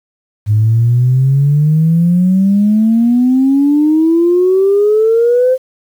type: exponential sweep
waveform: sine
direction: up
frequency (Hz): 103.83 to 523.3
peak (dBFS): -6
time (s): 0.46-5.58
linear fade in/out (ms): 50
effects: tanh soft clip ceiling -2 dBFS + 7-bit